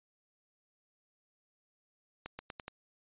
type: accelerating click train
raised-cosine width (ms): 0.3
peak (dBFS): -25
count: 5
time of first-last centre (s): 2.26-2.681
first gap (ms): 130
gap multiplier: 0.86
effects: resampled to 8000 Hz